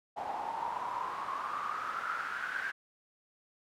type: noise with band-pass filter sweep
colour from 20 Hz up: pink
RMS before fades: -37 dBFS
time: 0.16-2.72 s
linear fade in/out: 20 ms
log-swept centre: 800 to 1600 Hz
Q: 9.5
effects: none